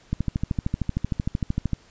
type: click train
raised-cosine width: 5 ms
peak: -11 dBFS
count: 22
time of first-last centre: 0.13-1.733 s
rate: 13.1 Hz
effects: pink hiss -55 dBFS RMS until 1.9 s + resampled to 16000 Hz